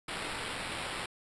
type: noise with sample-and-hold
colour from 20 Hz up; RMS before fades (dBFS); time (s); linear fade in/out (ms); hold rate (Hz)
violet; -38; 0.08-1.06; 5; 6300
effects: resampled to 24000 Hz